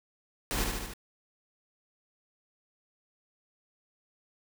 pink noise with echo, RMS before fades -31 dBFS, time 0.51-0.64 s, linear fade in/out 0 ms, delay 74 ms, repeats 4, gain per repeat -3 dB, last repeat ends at 0.936 s, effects none

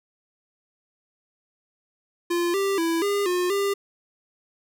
square tone with pitch steps, 346.2 / 393.7 / 331.6 / 404.5 / 358.4 / 399.1 Hz, F4 / G4 / E4 / G#4 / F4 / G4, -15 / +8 / +10 / -46 / +45 / +31 cents, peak -22 dBFS, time 2.3-3.74 s, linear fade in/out 10 ms, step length 240 ms, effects none

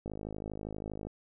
click train, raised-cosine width 2 ms, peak -26 dBFS, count 54, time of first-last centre 0.06-1.07 s, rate 52.5 Hz, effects none

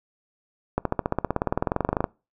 accelerating click train, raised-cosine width 1 ms, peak -8 dBFS, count 25, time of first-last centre 0.78-2.042 s, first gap 73 ms, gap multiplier 0.97, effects noise-tail reverb RT60 0.3 s tail -24 dB re dry

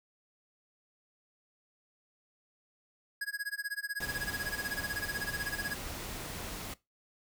square tone with tremolo, 1661.2 Hz, G#6, in tune, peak -32 dBFS, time 3.21-5.74 s, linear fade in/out 5 ms, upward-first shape sine, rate 16 Hz, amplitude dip 100%
pink noise, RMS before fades -41 dBFS, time 4-6.74 s, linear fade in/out 5 ms
effects noise-tail reverb RT60 0.2 s tail -19 dB re dry

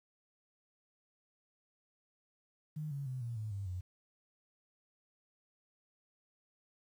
sine tone with pitch steps, 152.9 / 140.21 / 128.57 / 117.9 / 108.12 / 99.14 / 90.91 Hz, D#3 / C#3 / C3 / A#2 / A2 / G2 / F#2, -30 / +20 / -30 / +20 / -30 / +20 / -30 cents, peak -37 dBFS, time 2.76-3.81 s, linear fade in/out 10 ms, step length 150 ms, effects 11-bit

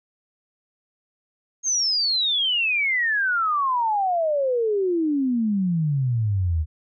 sine exponential sweep, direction down, 6540 to 75.1 Hz, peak -19 dBFS, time 1.63-6.66 s, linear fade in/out 50 ms, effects none

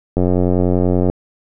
click train, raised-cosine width 2 ms, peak -3 dBFS, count 85, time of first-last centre 0.17-1.099 s, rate 90.4 Hz, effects none

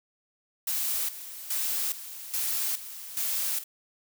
blue noise with tremolo, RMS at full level -29 dBFS, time 0.67-3.64 s, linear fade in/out 5 ms, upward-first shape square, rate 1.2 Hz, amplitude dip 75%, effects none

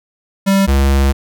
square tone pair in turn, 195.4 / 68.49 Hz, G3 / C#2, -5 / -20 cents, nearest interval octave + tritone, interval 1815 cents, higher first, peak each -10 dBFS, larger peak neither, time 0.46-0.67 / 0.67-1.13 s, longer second, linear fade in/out 20 ms, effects none

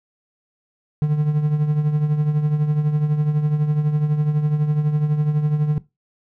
triangle tone with tremolo, 150 Hz, D3, 37 cents sharp, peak -11 dBFS, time 1.02-5.78 s, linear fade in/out 0 ms, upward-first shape triangle, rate 12 Hz, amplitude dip 65%, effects noise-tail reverb RT60 0.2 s tail -17 dB re dry

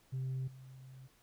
sine tone with level steps, 130.81 Hz, C3, in tune, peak -33 / -50 dBFS, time 0.12-1.08 s, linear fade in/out 20 ms, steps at 0.47 s, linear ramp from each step 10 ms, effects tanh soft clip ceiling -33 dBFS + pink hiss -68 dBFS RMS until 1.22 s

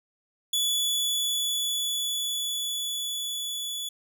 sawtooth tone with level ramp, 3429 Hz, A7, 45 cents flat, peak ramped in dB -20 to -28 dBFS, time 0.53-3.89 s, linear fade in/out 5 ms, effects none

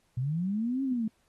sine linear two-way sweep, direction up then down, 118.8 to 274.4 to 213.1 Hz, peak -27 dBFS, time 0.17-1.08 s, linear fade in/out 5 ms, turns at 0.83 s, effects pink hiss -71 dBFS RMS until 1.28 s + AAC 32 kbps

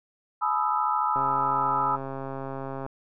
sine chord, E major seventh, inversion first, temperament equal with one note detuned, 852 / 987.8 / 1244.5 / 1318.5 Hz, G#5 / B5 / D#6 / E6, +44 / 0 / 0 / 0 cents, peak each -28 dBFS, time 0.41-1.97 s, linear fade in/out 20 ms
click train, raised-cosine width 1 ms, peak -21 dBFS, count 231, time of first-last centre 1.16-2.864 s, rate 135 Hz
effects none

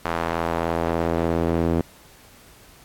sawtooth tone with band-pass filter sweep, 83.4 Hz, E2, 21 cents sharp, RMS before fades -23 dBFS, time 0.05-1.81 s, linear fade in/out 0 ms, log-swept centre 1100 to 330 Hz, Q 1, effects pink hiss -50 dBFS RMS until 2.84 s + AAC 64 kbps

